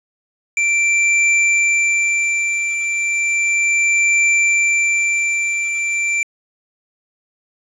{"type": "tone with tremolo", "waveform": "square", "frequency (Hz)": 2349, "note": "D7", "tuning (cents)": 0, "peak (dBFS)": -12, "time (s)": [0.57, 6.23], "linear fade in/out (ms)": 2, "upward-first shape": "triangle", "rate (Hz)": 0.34, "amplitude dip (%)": 55, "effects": ["resampled to 24000 Hz", "7-bit"]}